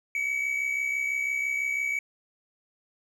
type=tone pair together; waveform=triangle; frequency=2217 / 2283 Hz; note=C#7 / D7; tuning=0 / -50 cents; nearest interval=minor second; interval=50 cents; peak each=-32 / -25 dBFS; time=0.15-1.99 s; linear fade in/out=2 ms; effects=none